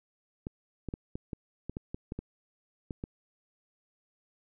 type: clicks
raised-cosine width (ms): 3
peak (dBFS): -23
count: 12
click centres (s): 0.469 / 0.887 / 0.939 / 1.155 / 1.332 / 1.696 / 1.769 / 1.945 / 2.121 / 2.19 / 2.908 / 3.039
effects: none